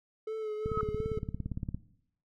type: tone with vibrato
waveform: triangle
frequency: 432.6 Hz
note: A4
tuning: 29 cents flat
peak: -31 dBFS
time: 0.27-1.19 s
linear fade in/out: 5 ms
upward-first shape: sine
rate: 2.8 Hz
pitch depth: 33 cents each way
type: tone with exponential growth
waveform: sine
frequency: 1282 Hz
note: E6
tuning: 49 cents flat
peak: -27 dBFS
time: 0.57-0.81 s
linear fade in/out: 2 ms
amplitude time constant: 52 ms
type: click train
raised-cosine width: 5 ms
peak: -22 dBFS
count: 20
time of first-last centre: 0.66-1.746 s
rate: 17.5 Hz
effects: noise-tail reverb RT60 0.7 s tail -17 dB re dry